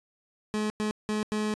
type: tone bursts at uneven times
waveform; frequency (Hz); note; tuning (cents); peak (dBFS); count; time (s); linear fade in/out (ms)
30% pulse; 212.9; G#3; +43; -24; 4; 0.54-0.7 / 0.8-0.91 / 1.09-1.23 / 1.32-1.54; 0
effects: resampled to 22050 Hz